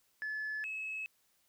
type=tone pair in turn; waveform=sine; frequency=1724 / 2583 Hz; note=A6 / E7; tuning=-36 / -36 cents; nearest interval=perfect fifth; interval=700 cents; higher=second; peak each=-34 / -36 dBFS; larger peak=first; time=0.22-0.64 / 0.64-1.06 s; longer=neither; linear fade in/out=0 ms; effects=tanh soft clip ceiling -33 dBFS + white hiss -73 dBFS RMS until 1.48 s